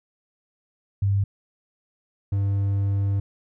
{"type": "tone pair in turn", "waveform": ["sine", "triangle"], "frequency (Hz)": [99.3, 99.3], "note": ["G2", "G2"], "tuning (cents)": [23, 23], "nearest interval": "unison", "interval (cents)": 0, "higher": "neither", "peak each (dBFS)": -18, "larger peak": "neither", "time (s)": [[1.02, 1.24], [2.32, 3.2]], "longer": "second", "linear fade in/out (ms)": 5, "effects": []}